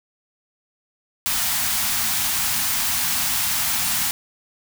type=band-stop noise; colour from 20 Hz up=white; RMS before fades=-22 dBFS; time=1.26-4.11 s; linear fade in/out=0 ms; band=280 to 690 Hz; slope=48 dB/octave; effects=none